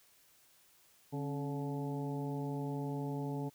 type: harmonic tone with a mistuned harmonic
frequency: 143.8 Hz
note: D3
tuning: 36 cents flat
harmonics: 1 / 2 / 3 / 4 / 5 / 6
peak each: -38 / -40 / -44 / -51 / -51 / -47 dBFS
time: 1.12-3.5 s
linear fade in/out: 20 ms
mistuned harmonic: 2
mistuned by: -75 cents
effects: white hiss -66 dBFS RMS until 3.54 s